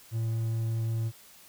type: tone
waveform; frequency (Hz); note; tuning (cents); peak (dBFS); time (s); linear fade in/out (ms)
triangle; 113.2; A2; +50; -25; 0.11-1.12; 50
effects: white hiss -54 dBFS RMS until 1.48 s